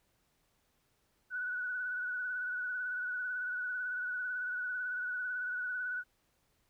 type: tone with vibrato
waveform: sine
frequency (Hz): 1480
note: F#6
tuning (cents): 0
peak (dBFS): -34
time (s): 1.3-6.04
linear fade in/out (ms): 50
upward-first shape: triangle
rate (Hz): 18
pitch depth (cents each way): 43
effects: pink hiss -75 dBFS RMS until 6.69 s